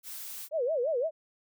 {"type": "noise", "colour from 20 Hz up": "blue", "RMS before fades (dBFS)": -41, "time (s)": [0.03, 0.49], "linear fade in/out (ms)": 50}
{"type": "tone with vibrato", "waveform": "sine", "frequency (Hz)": 557, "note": "C#5", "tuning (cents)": 8, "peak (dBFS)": -26, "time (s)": [0.51, 1.11], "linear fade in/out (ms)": 50, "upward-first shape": "sine", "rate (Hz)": 5.8, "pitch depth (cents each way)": 280}
{"effects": []}